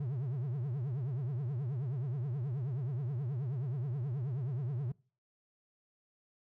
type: tone with vibrato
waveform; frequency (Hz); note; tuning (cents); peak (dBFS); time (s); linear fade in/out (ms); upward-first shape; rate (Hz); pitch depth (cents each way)
triangle; 130.81; C3; 0; -31; 0-4.92; 5; triangle; 9.4; 280
effects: noise-tail reverb RT60 0.4 s tail -24 dB re dry